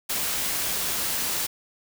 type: noise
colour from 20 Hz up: white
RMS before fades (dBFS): -27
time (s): 0.09-1.47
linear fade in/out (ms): 10
effects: none